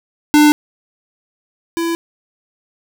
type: tone pair in turn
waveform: square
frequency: 298.5 / 334.5 Hz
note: D4 / E4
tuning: +28 / +25 cents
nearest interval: major second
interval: 197 cents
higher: second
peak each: -7 / -17 dBFS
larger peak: first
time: 0.34-0.52 / 1.77-1.95 s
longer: neither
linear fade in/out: 0 ms
effects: none